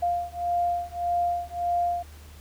sine beating tone pair, 698.5 / 700.2 Hz, F5 / F5, 0 / +4 cents, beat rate 1.7 Hz, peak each -27 dBFS, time 0.02-2.03 s, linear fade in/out 10 ms, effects added 75 Hz sine -44 dBFS peak until 2.4 s + pink hiss -52 dBFS RMS until 2.4 s

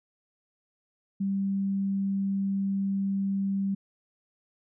sine tone, 196 Hz, G3, in tune, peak -25 dBFS, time 1.2-3.75 s, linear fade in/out 10 ms, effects none

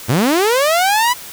sawtooth linear sweep, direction up, 99.6 to 1008 Hz, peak -8 dBFS, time 0.08-1.14 s, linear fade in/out 20 ms, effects white hiss -33 dBFS RMS until 1.32 s

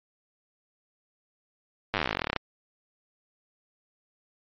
slowing click train, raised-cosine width 0.3 ms, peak -9 dBFS, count 24, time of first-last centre 1.94-2.363 s, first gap 9 ms, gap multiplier 1.06, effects low-pass 4000 Hz 12 dB/octave + MP3 48 kbps

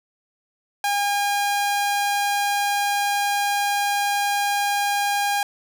sawtooth tone, 811 Hz, G#5, 41 cents flat, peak -16 dBFS, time 0.84-5.43 s, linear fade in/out 2 ms, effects none

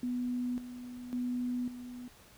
sine tone with tremolo, 246.9 Hz, B3, in tune, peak -31 dBFS, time 0.03-2.08 s, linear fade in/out 2 ms, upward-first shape square, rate 0.91 Hz, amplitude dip 70%, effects pink hiss -58 dBFS RMS until 2.37 s

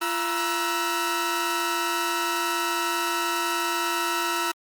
sawtooth tone cluster, 343.3 / 949 / 1323 / 1491 Hz, F4 / A#5 / E6 / F#6, -30 / +31 / +6 / +13 cents, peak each -27 / -25 / -24 / -30 dBFS, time 0.01-4.52 s, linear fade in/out 10 ms, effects Opus 32 kbps

